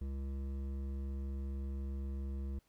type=tone with hard clipping; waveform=sine; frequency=67.9 Hz; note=C#2; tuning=35 cents flat; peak=-39 dBFS; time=0.01-2.59 s; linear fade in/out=5 ms; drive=11 dB; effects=pink hiss -75 dBFS RMS until 2.68 s